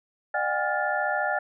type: tone cluster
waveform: sine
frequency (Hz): 603 / 735 / 809 / 1410 / 1747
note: D5 / F#5 / G#5 / F6 / A6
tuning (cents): +46 / -12 / -46 / +16 / -13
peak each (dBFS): -30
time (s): 0.34-1.39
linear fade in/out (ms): 5
effects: none